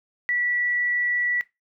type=tone; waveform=sine; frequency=1951 Hz; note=B6; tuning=22 cents flat; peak=-21 dBFS; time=0.29-1.41 s; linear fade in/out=0 ms; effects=noise-tail reverb RT60 0.2 s tail -18 dB re dry